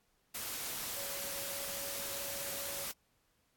sine tone in noise, 559 Hz, C#5, 14 cents sharp, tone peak -48 dBFS, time 0.96-2.85 s, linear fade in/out 10 ms, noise white, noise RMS -40 dBFS, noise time 0.34-2.92 s, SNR -11 dB, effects pink hiss -75 dBFS RMS until 3.56 s + AAC 64 kbps

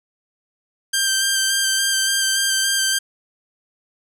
10% pulse tone with vibrato, 1576 Hz, G6, 9 cents sharp, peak -8 dBFS, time 0.93-2.99 s, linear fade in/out 10 ms, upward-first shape square, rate 3.5 Hz, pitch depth 14 cents each way, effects none

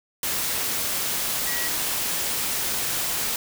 sine tone in noise, 1923 Hz, B6, 47 cents flat, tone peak -31 dBFS, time 1.47-1.68 s, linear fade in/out 2 ms, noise white, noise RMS -26 dBFS, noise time 0.23-3.36 s, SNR -8 dB, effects none

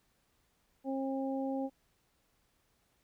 harmonic tone, 268.7 Hz, C4, 46 cents sharp, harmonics 1 / 2 / 3, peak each -34 / -38 / -42 dBFS, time 0.84-1.7 s, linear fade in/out 50 ms, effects pink hiss -74 dBFS RMS until 3.03 s

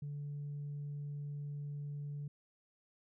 sine tone, 144.9 Hz, D3, 23 cents flat, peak -38 dBFS, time 0.02-2.28 s, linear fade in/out 5 ms, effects tanh soft clip ceiling -37 dBFS

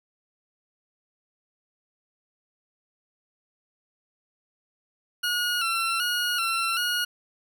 20% pulse tone with vibrato, 1396.9 Hz, F6, in tune, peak -19 dBFS, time 5.23-7.05 s, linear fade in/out 10 ms, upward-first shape square, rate 1.3 Hz, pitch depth 57 cents each way, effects none

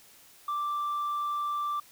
sine tone, 1174.7 Hz, D6, in tune, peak -26 dBFS, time 0.48-1.8 s, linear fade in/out 5 ms, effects tanh soft clip ceiling -27 dBFS + white hiss -56 dBFS RMS until 1.91 s

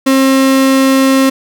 35% pulse tone, 267.3 Hz, C4, 37 cents sharp, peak -5 dBFS, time 0.06-1.3 s, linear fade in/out 10 ms, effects none

